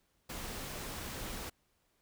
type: noise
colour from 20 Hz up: pink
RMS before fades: -42 dBFS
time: 0.29-1.5 s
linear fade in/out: 10 ms
effects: pink hiss -75 dBFS RMS until 2.01 s